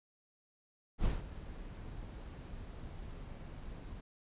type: noise with ADSR envelope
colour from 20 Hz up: brown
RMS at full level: -32 dBFS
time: 0.98-4.01 s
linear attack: 77 ms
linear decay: 160 ms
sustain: -14 dB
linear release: 10 ms
effects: resampled to 8000 Hz